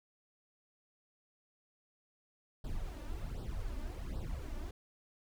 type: noise with flanger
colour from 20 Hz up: brown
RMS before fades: -40 dBFS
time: 2.64-4.71 s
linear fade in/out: 5 ms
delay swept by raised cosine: 0.22 to 3.42 ms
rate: 1.3 Hz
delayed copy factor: +0.85
effects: none